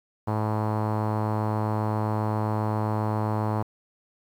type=tone with low-pass filter; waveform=sawtooth; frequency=107.5 Hz; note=A2; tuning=40 cents flat; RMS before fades=-26 dBFS; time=0.27-3.63 s; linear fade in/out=10 ms; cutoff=970 Hz; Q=2.8; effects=9-bit